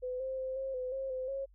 sine tone with pitch steps, 504 / 525 / 521 / 534 / 507 / 535 / 515 / 544 Hz, B4 / C5 / C5 / C5 / B4 / C5 / C5 / C#5, +35 / +6 / -7 / +35 / +45 / +38 / -28 / -33 cents, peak -34 dBFS, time 0.02-1.46 s, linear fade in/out 20 ms, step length 180 ms, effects added 48 Hz sine -58 dBFS peak until 1.54 s

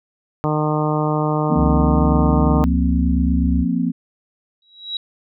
harmonic tone, 152.3 Hz, D#3, 37 cents flat, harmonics 1 / 2 / 3 / 4 / 5 / 6 / 7 / 8, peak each -20 / -23 / -25 / -26 / -27 / -28 / -28 / -29 dBFS, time 0.44-2.64 s, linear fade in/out 0 ms
sine chord, F suspended fourth, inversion none, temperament equal, 174.61 / 233.1 / 261.6 Hz, F3 / Bb3 / C4, 0 / 0 / 0 cents, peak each -21 dBFS, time 1.49-3.92 s, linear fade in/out 20 ms
sine tone, 70.1 Hz, C#2, 20 cents sharp, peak -17 dBFS, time 1.55-3.66 s, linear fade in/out 50 ms
sine tone with exponential growth, 3871 Hz, B7, 35 cents flat, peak -19 dBFS, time 4.62-4.97 s, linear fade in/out 2 ms, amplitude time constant 74 ms
effects none

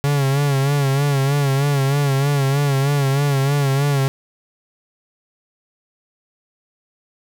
45% pulse tone with vibrato, 139.6 Hz, C#3, 13 cents sharp, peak -15 dBFS, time 0.04-4.08 s, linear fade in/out 0 ms, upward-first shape sine, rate 3.2 Hz, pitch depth 62 cents each way, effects none

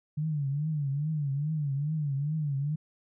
sine tone with vibrato, 146.83 Hz, D3, in tune, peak -27 dBFS, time 0.17-2.76 s, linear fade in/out 10 ms, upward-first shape triangle, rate 2.4 Hz, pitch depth 150 cents each way, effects none

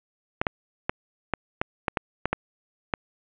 clicks, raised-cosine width 0.5 ms, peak -8 dBFS, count 10, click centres 0.415 / 0.468 / 0.895 / 1.337 / 1.615 / 1.882 / 1.972 / 2.256 / 2.33 / 2.938 s, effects resampled to 8000 Hz + 8-bit

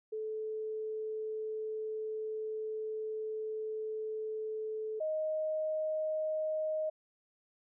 sine tone pair in turn, 434.8 / 623.4 Hz, A4 / D#5, -21 / +3 cents, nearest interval tritone, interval 624 cents, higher second, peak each -35 / -31 dBFS, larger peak second, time 0.12-5 / 5-6.9 s, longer first, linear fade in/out 10 ms, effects none

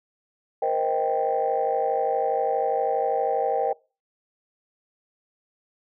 sine chord, C minor seventh, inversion third, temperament just, 470.9 / 523.3 / 627.9 / 784.9 Hz, Bb4 / C5 / Eb5 / G5, +18 / 0 / +16 / +2 cents, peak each -26 / -27 / -28 / -24 dBFS, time 0.62-3.73 s, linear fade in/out 5 ms, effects noise-tail reverb RT60 0.3 s tail -23 dB re dry + tanh soft clip ceiling -13 dBFS

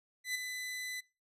sawtooth tone with ADSR envelope, 2004 Hz, B6, 25 cents sharp, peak -28 dBFS, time 0.24-1.01 s, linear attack 110 ms, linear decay 8 ms, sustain -7 dB, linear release 16 ms, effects noise-tail reverb RT60 0.3 s tail -23 dB re dry + resampled to 32000 Hz

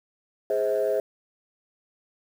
sine chord, Ab augmented, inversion none, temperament equal with one note detuned, 415.3 / 523.3 / 642.3 Hz, Ab4 / C5 / E5, 0 / 0 / -45 cents, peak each -25 dBFS, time 0.5-1 s, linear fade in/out 2 ms, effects tanh soft clip ceiling -16 dBFS + 8-bit

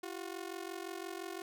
sawtooth ring-modulated tone, 361 Hz, F#4, 43 cents flat, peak -34 dBFS, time 0.03-1.42 s, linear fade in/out 2 ms, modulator 22.9 Hz, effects none

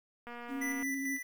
click train, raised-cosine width 0.5 ms, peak -31 dBFS, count 134, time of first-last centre 0.27-0.826 s, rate 239 Hz
sine tone with vibrato, 271.2 Hz, C#4, 38 cents flat, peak -35 dBFS, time 0.48-1.19 s, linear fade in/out 50 ms, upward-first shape square, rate 13 Hz, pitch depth 19 cents each way
square tone with tremolo, 1982 Hz, B6, 6 cents sharp, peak -35 dBFS, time 0.61-1.23 s, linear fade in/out 10 ms, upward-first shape square, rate 4.5 Hz, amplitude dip 40%
effects 10-bit

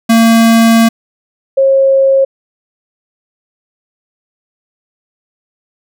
square / sine tone pair in turn, 227.8 / 540.2 Hz, A#3 / C#5, -40 / -45 cents, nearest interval octave + minor third, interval 1495 cents, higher second, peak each -5 dBFS, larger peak neither, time 0.09-0.89 / 1.57-2.25 s, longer first, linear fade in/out 10 ms, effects none

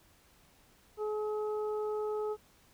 harmonic tone, 425.1 Hz, G#4, 40 cents sharp, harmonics 1 / 2 / 3, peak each -32 / -43 / -45 dBFS, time 0.97-2.37 s, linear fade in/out 50 ms, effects pink hiss -64 dBFS RMS until 2.73 s

